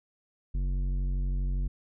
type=tone with tanh clipping; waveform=triangle; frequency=46.25 Hz; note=F#1; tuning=in tune; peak=-28 dBFS; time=0.54-1.68 s; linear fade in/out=10 ms; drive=15 dB; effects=none